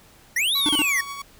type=linear two-way sweep; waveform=square; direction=up then down; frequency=1800 to 4004 to 1800 Hz; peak=-20 dBFS; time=0.36-1.01 s; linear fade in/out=5 ms; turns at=0.56 s
type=tone with tremolo; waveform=sawtooth; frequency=1122 Hz; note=C#6; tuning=21 cents sharp; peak=-26 dBFS; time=0.55-1.22 s; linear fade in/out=5 ms; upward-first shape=triangle; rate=9.4 Hz; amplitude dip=45%
type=tone bursts; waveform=square; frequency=299.5 Hz; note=D4; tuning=34 cents sharp; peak=-22 dBFS; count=3; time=0.66-0.819 s; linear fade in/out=0 ms; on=29 ms; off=36 ms
effects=pink hiss -52 dBFS RMS until 1.39 s